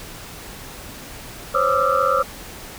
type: tone cluster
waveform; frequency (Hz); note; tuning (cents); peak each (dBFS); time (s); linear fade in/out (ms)
sine; 518 / 554 / 1180 / 1272 / 1362; C5 / C#5 / D6 / D#6 / F6; -17 / -1 / +8 / +38 / -44; -22; 1.54-2.23; 10
effects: pink hiss -37 dBFS RMS until 2.78 s